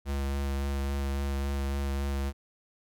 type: tone with vibrato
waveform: square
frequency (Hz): 69.3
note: C#2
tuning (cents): 0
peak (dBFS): -29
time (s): 0.05-2.33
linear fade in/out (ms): 50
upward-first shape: sine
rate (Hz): 3.6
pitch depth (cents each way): 15
effects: none